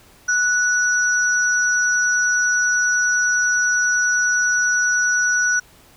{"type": "tone pair together", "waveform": "sine", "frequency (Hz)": [1474, 5855], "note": ["F#6", "F#8"], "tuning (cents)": [-7, -19], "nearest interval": "2 octaves", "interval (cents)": 2388, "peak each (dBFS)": [-16, -22], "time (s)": [0.28, 5.6], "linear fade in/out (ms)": 10, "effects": ["pink hiss -50 dBFS RMS until 5.96 s"]}